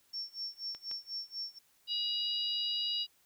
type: tone with tremolo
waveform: sine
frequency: 5450 Hz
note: F8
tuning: 43 cents flat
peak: -35 dBFS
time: 0.13-1.59 s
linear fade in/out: 10 ms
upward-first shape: sine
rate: 4.1 Hz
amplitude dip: 95%
type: clicks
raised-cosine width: 0.2 ms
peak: -31 dBFS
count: 2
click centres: 0.749 / 0.913 s
type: harmonic tone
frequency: 963 Hz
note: B5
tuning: 44 cents flat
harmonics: 3 / 4 / 5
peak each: -35 / -36 / -37 dBFS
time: 1.87-3.07 s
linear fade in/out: 50 ms
effects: white hiss -69 dBFS RMS until 3.25 s